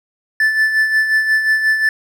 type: tone with tremolo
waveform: triangle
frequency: 1754 Hz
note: A6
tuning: 6 cents flat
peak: -8 dBFS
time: 0.4-1.89 s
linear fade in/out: 2 ms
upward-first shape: sine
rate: 5.6 Hz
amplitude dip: 55%
effects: none